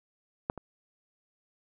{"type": "clicks", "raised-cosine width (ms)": 1, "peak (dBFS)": [-14, -26], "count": 2, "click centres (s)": [0.499, 0.577], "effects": []}